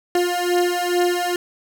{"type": "beating tone pair", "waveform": "30% pulse", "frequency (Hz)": [352.7, 355], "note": ["F4", "F4"], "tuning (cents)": [17, 28], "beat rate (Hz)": 2.3, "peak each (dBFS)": -18, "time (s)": [0.15, 1.36], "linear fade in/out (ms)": 2, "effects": []}